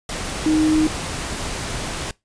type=tone in noise; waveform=sine; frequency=311.1 Hz; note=D#4; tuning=in tune; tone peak=-14 dBFS; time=0.46-0.87 s; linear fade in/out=2 ms; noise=pink; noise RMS=-27 dBFS; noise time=0.09-2.11 s; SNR=+10 dB; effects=noise-tail reverb RT60 0.2 s tail -22 dB re dry + resampled to 22050 Hz